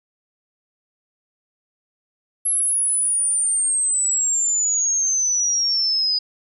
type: exponential sweep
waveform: sine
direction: down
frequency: 11175 to 4942 Hz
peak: -17 dBFS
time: 2.45-6.19 s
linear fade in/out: 10 ms
effects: none